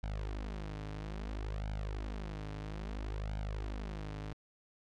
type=tone with flanger; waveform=sawtooth; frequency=51.91 Hz; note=G#1; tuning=in tune; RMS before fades=-40 dBFS; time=0.03-4.33 s; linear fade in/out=0 ms; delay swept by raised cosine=1.3 to 6.9 ms; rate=0.6 Hz; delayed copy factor=+0.95; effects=low-pass 5000 Hz 12 dB/octave